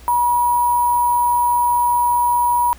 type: tone with sample-and-hold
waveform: sine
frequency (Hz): 965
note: B5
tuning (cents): -40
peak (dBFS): -13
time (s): 0.08-2.73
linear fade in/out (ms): 0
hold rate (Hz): 11025
effects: added 60 Hz sine -39 dBFS peak until 2.78 s + pink hiss -46 dBFS RMS until 2.78 s